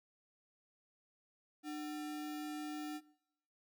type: tone with sample-and-hold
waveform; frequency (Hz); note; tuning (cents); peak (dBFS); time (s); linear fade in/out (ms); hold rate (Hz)
sine; 301; D4; +43; -40; 1.63-3.01; 50; 1050
effects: noise-tail reverb RT60 0.9 s tail -23 dB re dry